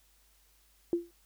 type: tone with exponential decay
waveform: sine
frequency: 343.4 Hz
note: F4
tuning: 29 cents flat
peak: -22 dBFS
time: 0.93-1.11 s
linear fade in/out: 1 ms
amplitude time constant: 38 ms
effects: added 50 Hz sine -67 dBFS peak until 1.25 s + white hiss -67 dBFS RMS until 1.25 s